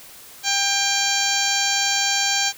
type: harmonic tone with a mistuned harmonic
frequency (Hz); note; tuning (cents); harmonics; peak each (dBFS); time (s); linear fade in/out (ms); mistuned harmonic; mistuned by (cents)
796; G5; +26; 1 / 2 / 3 / 4 / 5 / 6 / 7 / 8 / 9; -27 / -27 / -27 / -27 / -27 / -27 / -27 / -27 / -27; 0.43-2.53; 50; 6; -79
effects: white hiss -43 dBFS RMS until 2.57 s